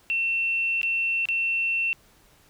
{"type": "tone with dropouts", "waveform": "sine", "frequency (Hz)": 2700, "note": "E7", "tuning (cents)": 41, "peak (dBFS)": -22, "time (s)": [0.1, 1.93], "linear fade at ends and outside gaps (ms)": 0, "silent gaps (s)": [[0.815, 0.831], [1.255, 1.287]], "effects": ["pink hiss -58 dBFS RMS until 2.49 s"]}